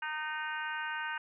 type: harmonic tone with a mistuned harmonic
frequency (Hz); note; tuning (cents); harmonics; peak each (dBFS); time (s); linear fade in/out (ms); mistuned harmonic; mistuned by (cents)
307.7; D#4; -19; 3 / 4 / 5 / 6 / 7 / 8 / 9; -40 / -45 / -37 / -43 / -51 / -47 / -47; 0.02-1.18; 5; 9; +30
effects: none